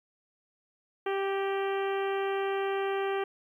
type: harmonic tone with a mistuned harmonic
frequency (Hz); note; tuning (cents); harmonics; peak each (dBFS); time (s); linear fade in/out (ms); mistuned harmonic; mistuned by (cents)
392; G4; 0; 1 / 2 / 3 / 4 / 5 / 6 / 7 / 8; -29 / -35 / -39 / -41 / -43 / -45 / -46 / -47; 1.06-3.24; 5; 5; -29
effects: 11-bit